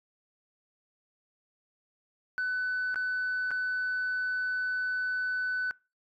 sine tone with dropouts, 1500 Hz, F#6, 23 cents sharp, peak -26 dBFS, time 2.38-5.71 s, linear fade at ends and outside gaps 0 ms, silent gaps 2.944-2.958 / 3.507-3.514 s, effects noise-tail reverb RT60 0.3 s tail -26 dB re dry + tanh soft clip ceiling -26 dBFS

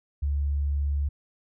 sine tone, 71.4 Hz, D2, 48 cents flat, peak -23 dBFS, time 0.22-1.09 s, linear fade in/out 10 ms, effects none

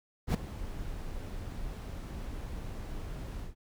brown noise with ADSR envelope, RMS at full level -23 dBFS, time 0.27-3.55 s, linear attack 74 ms, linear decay 6 ms, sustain -16 dB, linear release 130 ms, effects none

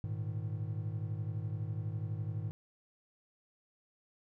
triangle chord, Ab suspended second, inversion none, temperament equal with one note detuned, 104.55 / 116.54 / 155.56 Hz, Ab2 / Bb2 / Eb3, +12 / 0 / 0 cents, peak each -35 / -39 / -40 dBFS, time 0.04-2.51 s, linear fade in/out 0 ms, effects none

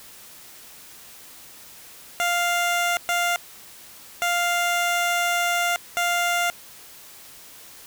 15% pulse tone bursts at uneven times, 698.5 Hz, F5, in tune, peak -14 dBFS, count 4, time 2.2-2.97 / 3.09-3.36 / 4.22-5.76 / 5.97-6.5 s, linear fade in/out 0 ms, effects white hiss -45 dBFS RMS until 7.86 s

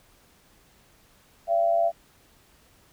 sine tone with amplitude modulation, 677 Hz, E5, 46 cents sharp, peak -16 dBFS, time 1.47-1.92 s, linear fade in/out 50 ms, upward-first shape sine, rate 99.5 Hz, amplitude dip 70%, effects pink hiss -59 dBFS RMS until 2.92 s

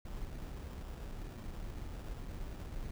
brown noise with sample-and-hold, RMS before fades -43 dBFS, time 0.05-2.91 s, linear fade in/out 5 ms, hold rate 2100 Hz, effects none

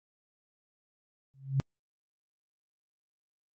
sine tone with exponential growth, 135.4 Hz, C#3, 40 cents flat, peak -21 dBFS, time 1.34-1.6 s, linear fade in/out 0 ms, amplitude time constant 56 ms, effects Opus 24 kbps

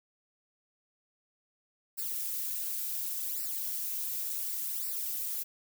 violet noise with flanger, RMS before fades -35 dBFS, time 1.97-5.44 s, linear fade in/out 20 ms, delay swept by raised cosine 0.3 to 5.2 ms, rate 0.69 Hz, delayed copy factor -1, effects none

